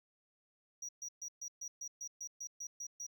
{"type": "tone bursts", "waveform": "triangle", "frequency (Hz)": 5780, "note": "F#8", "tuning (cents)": -41, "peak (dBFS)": -40, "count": 12, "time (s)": [0.82, 3.066], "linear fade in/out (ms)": 5, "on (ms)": 68, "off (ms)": 130, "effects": []}